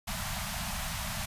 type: band-stop noise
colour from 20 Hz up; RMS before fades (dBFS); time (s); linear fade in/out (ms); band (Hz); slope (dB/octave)
pink; -35; 0.07-1.26; 10; 230 to 610; 96
effects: resampled to 32000 Hz